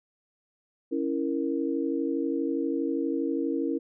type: chord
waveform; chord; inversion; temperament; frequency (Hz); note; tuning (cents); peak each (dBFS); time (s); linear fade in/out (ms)
sine; A# diminished; first; equal; 277.2 / 329.6 / 466.2; C#4 / E4 / A#4; 0 / 0 / 0; -29 / -29 / -32; 0.91-3.79; 20
effects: none